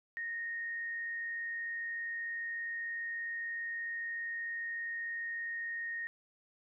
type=tone with frequency modulation; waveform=sine; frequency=1855 Hz; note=A#6; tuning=9 cents flat; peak=-36 dBFS; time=0.17-6.07 s; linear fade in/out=0 ms; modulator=83.2 Hz; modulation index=0.26; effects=none